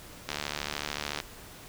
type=click train; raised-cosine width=0.2 ms; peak=-14 dBFS; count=68; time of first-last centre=0.29-1.202 s; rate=73.5 Hz; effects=pink hiss -48 dBFS RMS until 1.68 s